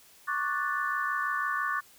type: chord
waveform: sine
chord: D major seventh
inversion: third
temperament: equal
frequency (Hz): 1108.7 / 1174.7 / 1480 / 1760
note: C#6 / D6 / F#6 / A6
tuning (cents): 0 / 0 / 0 / 0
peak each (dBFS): -33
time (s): 0.27-1.81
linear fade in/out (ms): 20
effects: white hiss -57 dBFS RMS until 1.98 s